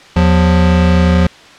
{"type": "tone pair together", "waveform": "square", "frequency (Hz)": [80.6, 177.42], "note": ["E2", "F3"], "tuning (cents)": [-38, 28], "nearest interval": "octave + major second", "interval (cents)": 1366, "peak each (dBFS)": -11, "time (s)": [0.16, 1.27], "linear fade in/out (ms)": 5, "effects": ["white hiss -38 dBFS RMS until 1.58 s", "low-pass 4000 Hz 12 dB/octave"]}